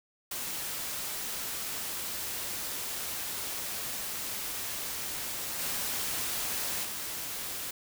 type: noise with level steps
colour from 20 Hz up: white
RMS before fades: -36 / -33 / -37 dBFS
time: 0.31-7.71 s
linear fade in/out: 5 ms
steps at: 5.58 / 6.83 s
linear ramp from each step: 20 ms
effects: none